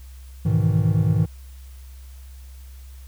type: chord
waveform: triangle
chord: E major seventh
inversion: first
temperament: equal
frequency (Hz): 103.83 / 123.47 / 155.56 / 164.81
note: G#2 / B2 / D#3 / E3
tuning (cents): 0 / 0 / 0 / 0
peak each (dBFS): -18 / -23 / -19 / -22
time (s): 0.45-1.26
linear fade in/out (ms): 10
effects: added 65 Hz sine -38 dBFS peak until 3.07 s + white hiss -54 dBFS RMS until 3.07 s